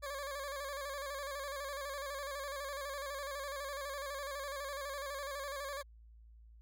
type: tone with vibrato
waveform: 20% pulse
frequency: 560 Hz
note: C#5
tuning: 18 cents sharp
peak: -35 dBFS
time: 0.02-5.83 s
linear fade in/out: 20 ms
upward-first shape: square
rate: 12 Hz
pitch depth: 57 cents each way
effects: added 56 Hz sine -55 dBFS peak until 6.61 s